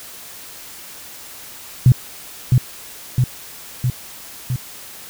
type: tone with echo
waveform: sine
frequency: 125.7 Hz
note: B2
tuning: 31 cents sharp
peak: -5 dBFS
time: 1.86-1.92 s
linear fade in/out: 2 ms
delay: 660 ms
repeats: 4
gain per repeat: -3 dB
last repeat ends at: 4.56 s
effects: white hiss -37 dBFS RMS until 5.09 s